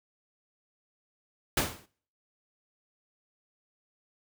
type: noise with exponential decay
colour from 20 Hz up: pink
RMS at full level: -22 dBFS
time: 1.57-1.86 s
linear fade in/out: 5 ms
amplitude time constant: 61 ms
effects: noise-tail reverb RT60 0.5 s tail -22 dB re dry + high-pass 60 Hz 12 dB/octave